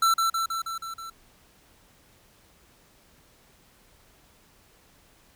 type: tone with echo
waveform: square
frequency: 1339 Hz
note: E6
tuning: 27 cents sharp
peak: -19 dBFS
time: 0.02-0.14 s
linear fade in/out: 5 ms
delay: 160 ms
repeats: 6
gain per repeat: -3 dB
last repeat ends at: 1.1 s
effects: pink hiss -59 dBFS RMS until 5.35 s